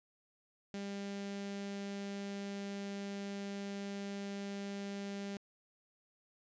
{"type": "tone with notch filter", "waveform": "sawtooth", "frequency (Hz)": 199.6, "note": "G3", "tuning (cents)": 32, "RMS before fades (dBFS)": -42, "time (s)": [0.74, 5.37], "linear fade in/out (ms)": 0, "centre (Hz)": 1100, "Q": 1.8, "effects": ["resampled to 16000 Hz", "12-bit"]}